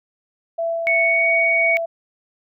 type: tone with tremolo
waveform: sine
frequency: 667 Hz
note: E5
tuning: 20 cents sharp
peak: -19 dBFS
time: 0.58-1.86 s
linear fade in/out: 10 ms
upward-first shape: sine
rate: 2.9 Hz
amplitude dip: 25%
type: tone with pitch glide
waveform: sine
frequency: 2217 to 2239 Hz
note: C#7 to C#7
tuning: 0 to +17 cents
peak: -15 dBFS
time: 0.87-1.77 s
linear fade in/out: 0 ms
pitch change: +17 cents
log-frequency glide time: 1-1.27 s
effects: none